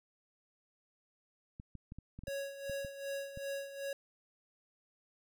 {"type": "clicks", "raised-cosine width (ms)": 5, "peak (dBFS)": -34, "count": 10, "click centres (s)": [1.599, 1.753, 1.921, 1.986, 2.19, 2.236, 2.281, 2.697, 2.848, 3.374]}
{"type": "tone with tremolo", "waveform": "square", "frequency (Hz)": 554.4, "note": "C#5", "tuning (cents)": 0, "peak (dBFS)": -37, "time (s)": [2.27, 3.93], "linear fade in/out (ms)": 2, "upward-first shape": "sine", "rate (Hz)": 2.6, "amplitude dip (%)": 70}
{"effects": []}